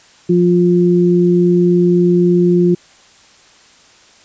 sine tone pair together, 175.9 / 352.4 Hz, F3 / F4, +13 / +16 cents, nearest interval octave, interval 1203 cents, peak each -11 dBFS, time 0.29-2.75 s, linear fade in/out 10 ms, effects white hiss -46 dBFS RMS until 4.24 s + resampled to 16000 Hz

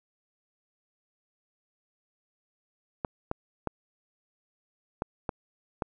clicks, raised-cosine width 1 ms, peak -15 dBFS, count 6, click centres 3.048 / 3.314 / 3.673 / 5.021 / 5.292 / 5.822 s, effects none

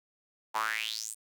sawtooth tone with high-pass filter sweep, 110 Hz, A2, in tune, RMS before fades -34 dBFS, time 0.54-1.15 s, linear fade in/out 20 ms, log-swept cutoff 870 to 9500 Hz, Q 6, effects none

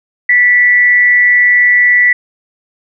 sine tone with amplitude modulation, 1963 Hz, B6, 11 cents flat, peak -3 dBFS, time 0.29-2.13 s, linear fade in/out 5 ms, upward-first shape sine, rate 204 Hz, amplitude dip 45%, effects none

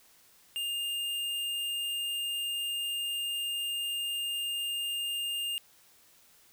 sine tone with hard clipping, 2813 Hz, F7, 12 cents sharp, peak -32 dBFS, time 0.56-5.58 s, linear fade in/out 0 ms, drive 18 dB, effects white hiss -61 dBFS RMS until 6.52 s

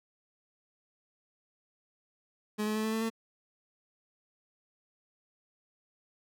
30% pulse tone with pitch steps, 211.5 / 214.2 / 216.9 / 219.7 / 222.5 / 225.4 Hz, G#3 / A3 / A3 / A3 / A3 / A3, +32 / -46 / -25 / -2 / +20 / +42 cents, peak -27 dBFS, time 2.58-3.102 s, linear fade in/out 20 ms, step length 87 ms, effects none

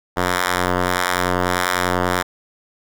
5% pulse ring-modulated tone, 90.2 Hz, F#2, 44 cents flat, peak -3 dBFS, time 0.16-2.23 s, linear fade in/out 20 ms, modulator 811 Hz, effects none

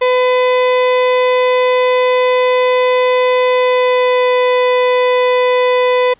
35% pulse tone with pitch glide, 503 to 499.8 Hz, B4 to B4, +32 to +21 cents, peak -8 dBFS, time 0.01-6.14 s, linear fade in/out 10 ms, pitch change -11 cents, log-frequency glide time 3.49-4.33 s, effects pink hiss -52 dBFS RMS until 6.19 s + resampled to 8000 Hz

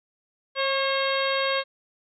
harmonic tone with a mistuned harmonic, 540 Hz, C#5, 45 cents flat, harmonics 1 / 2 / 3 / 4 / 5 / 6 / 7 / 8, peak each -26 / -29 / -31 / -32 / -33 / -34 / -34 / -35 dBFS, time 0.55-1.64 s, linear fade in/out 50 ms, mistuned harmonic 2, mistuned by +26 cents, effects none

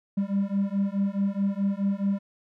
triangle beating tone pair, 196 / 200.7 Hz, G3 / G3, 0 / +41 cents, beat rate 4.7 Hz, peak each -24 dBFS, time 0.17-2.19 s, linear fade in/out 10 ms, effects tanh soft clip ceiling -14 dBFS

